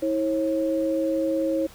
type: tone pair together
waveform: sine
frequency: 322.3 / 542 Hz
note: E4 / C#5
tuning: -39 / -39 cents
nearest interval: major sixth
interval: 900 cents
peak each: -24 dBFS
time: 0.02-1.67 s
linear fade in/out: 10 ms
effects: pink hiss -48 dBFS RMS until 1.74 s